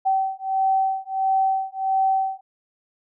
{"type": "beating tone pair", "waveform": "sine", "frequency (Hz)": [768, 769.5], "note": ["G5", "G5"], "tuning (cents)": [-36, -32], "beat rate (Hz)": 1.5, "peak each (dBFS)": -22, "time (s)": [0.05, 2.41], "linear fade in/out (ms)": 20, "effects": []}